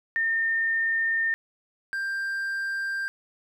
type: tone pair in turn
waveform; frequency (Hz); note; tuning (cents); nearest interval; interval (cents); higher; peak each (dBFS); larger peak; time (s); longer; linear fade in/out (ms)
sine / triangle; 1816 / 1585; A#6 / G6; -46 / +19; major second; 235; first; -22 / -25; first; 0.16-1.34 / 1.93-3.08; first; 0
effects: none